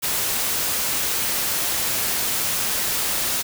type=noise; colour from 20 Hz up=white; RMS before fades=-23 dBFS; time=0.02-3.43 s; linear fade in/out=20 ms; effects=none